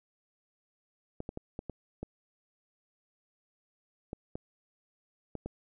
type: clicks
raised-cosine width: 2 ms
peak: -24 dBFS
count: 10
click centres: 1.204 / 1.291 / 1.374 / 1.591 / 1.697 / 2.03 / 4.131 / 4.355 / 5.353 / 5.46 s
effects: none